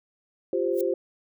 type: chord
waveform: sine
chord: F suspended second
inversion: none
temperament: equal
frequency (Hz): 349.2 / 392 / 523.3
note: F4 / G4 / C5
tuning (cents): 0 / 0 / 0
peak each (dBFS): -27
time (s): 0.53-0.94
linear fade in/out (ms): 2
type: noise with exponential growth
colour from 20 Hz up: violet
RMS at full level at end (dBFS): -34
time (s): 0.71-0.81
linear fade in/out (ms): 2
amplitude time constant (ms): 20
effects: none